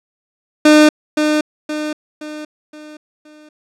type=tone with echo; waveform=30% pulse; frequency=303.6 Hz; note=D#4; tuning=42 cents flat; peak=-3 dBFS; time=0.65-0.89 s; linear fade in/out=5 ms; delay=520 ms; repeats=5; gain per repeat=-7 dB; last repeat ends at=3.49 s; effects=low-pass 8000 Hz 12 dB/octave